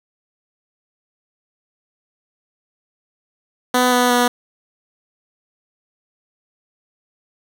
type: tone with pitch steps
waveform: 10% pulse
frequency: 249.7 / 247 / 244.3 Hz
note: B3 / B3 / B3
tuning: +19 / 0 / -19 cents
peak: -5 dBFS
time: 3.74-4.28 s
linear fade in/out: 5 ms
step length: 180 ms
effects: none